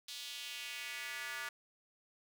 square tone with high-pass filter sweep, 131.4 Hz, C3, 8 cents sharp, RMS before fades -44 dBFS, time 0.08-1.49 s, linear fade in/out 5 ms, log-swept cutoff 3800 to 1500 Hz, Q 2.3, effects none

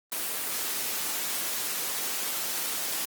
white noise, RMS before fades -31 dBFS, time 0.12-3.05 s, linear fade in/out 0 ms, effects high-pass 200 Hz 12 dB/octave + Opus 24 kbps

